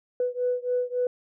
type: beating tone pair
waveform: sine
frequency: 493.9 / 497.5 Hz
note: B4 / B4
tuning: 0 / +13 cents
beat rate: 3.6 Hz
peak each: -26 / -27 dBFS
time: 0.2-1.07 s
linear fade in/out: 2 ms
effects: tanh soft clip ceiling -16 dBFS